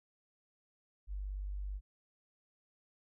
sine tone, 49 Hz, G1, in tune, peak -37 dBFS, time 1.07-1.81 s, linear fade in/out 50 ms, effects none

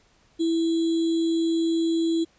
sine tone with sample-and-hold, 329.6 Hz, E4, in tune, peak -20 dBFS, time 0.39-2.25 s, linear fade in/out 20 ms, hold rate 3675 Hz, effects pink hiss -61 dBFS RMS until 2.38 s + resampled to 16000 Hz

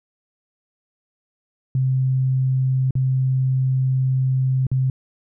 sine tone with dropouts, 130.81 Hz, C3, in tune, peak -16 dBFS, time 1.75-4.9 s, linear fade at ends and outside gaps 2 ms, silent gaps 2.908-2.953 / 4.668-4.715 s, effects none

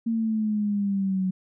sine exponential sweep, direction down, 230 to 185 Hz, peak -22 dBFS, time 0.06-1.31 s, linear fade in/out 10 ms, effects none

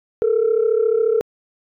sine tone pair together, 432 / 466.2 Hz, A4 / A#4, -32 / 0 cents, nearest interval minor second, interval 132 cents, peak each -16 dBFS, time 0.22-1.21 s, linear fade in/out 0 ms, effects tanh soft clip ceiling -9 dBFS

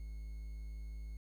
triangle tone with quantisation, 53 Hz, G#1, 36 cents sharp, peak -40 dBFS, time 0-1.17 s, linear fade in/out 0 ms, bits 11, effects none

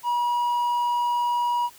triangle tone, 963 Hz, B5, 44 cents flat, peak -19 dBFS, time 0.03-1.7 s, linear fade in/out 50 ms, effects white hiss -50 dBFS RMS until 1.78 s

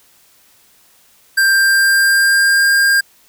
square tone with pitch glide, 1582 to 1605.9 Hz, G6 to G6, +15 to +41 cents, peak -10 dBFS, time 1.37-3.01 s, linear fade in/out 10 ms, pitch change +26 cents, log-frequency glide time 1.49-2.69 s, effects white hiss -51 dBFS RMS until 3.28 s

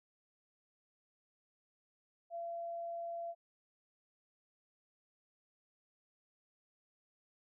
sine tone, 680 Hz, F5, 46 cents flat, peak -39 dBFS, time 2.3-3.35 s, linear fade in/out 50 ms, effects none

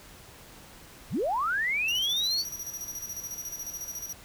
sine linear sweep, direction up, 65.3 to 4600 Hz, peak -25 dBFS, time 1.1-2.45 s, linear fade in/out 50 ms
sawtooth tone with tremolo, 5790 Hz, F#8, 38 cents flat, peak -31 dBFS, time 1.88-4.13 s, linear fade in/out 5 ms, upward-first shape square, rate 14 Hz, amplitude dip 60%
effects pink hiss -50 dBFS RMS until 4.24 s

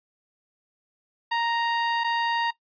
sawtooth tone pair in turn, 932.3 / 932.3 Hz, A#5 / A#5, 0 / 0 cents, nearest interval unison, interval 0 cents, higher neither, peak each -19 dBFS, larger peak neither, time 1.31-2.04 / 2.04-2.51 s, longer first, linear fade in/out 10 ms, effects noise-tail reverb RT60 0.1 s tail -18 dB re dry + resampled to 11025 Hz

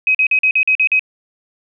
sine tone bursts, 2532 Hz, D#7, 30 cents sharp, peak -10 dBFS, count 8, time 0.07-0.994 s, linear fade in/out 2 ms, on 77 ms, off 44 ms, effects none

